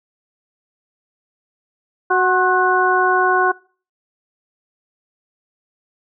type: harmonic tone with a mistuned harmonic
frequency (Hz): 370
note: F#4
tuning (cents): 0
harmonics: 1 / 2 / 3 / 4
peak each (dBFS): -18 / -18 / -18 / -18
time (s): 2.1-3.52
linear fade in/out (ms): 10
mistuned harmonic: 3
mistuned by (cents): -54
effects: noise-tail reverb RT60 0.4 s tail -23 dB re dry